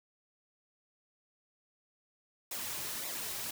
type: noise with flanger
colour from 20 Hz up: white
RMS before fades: -39 dBFS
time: 2.51-3.51 s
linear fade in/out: 5 ms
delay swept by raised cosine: 0.64 to 4.24 ms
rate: 1.8 Hz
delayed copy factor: -0.6
effects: none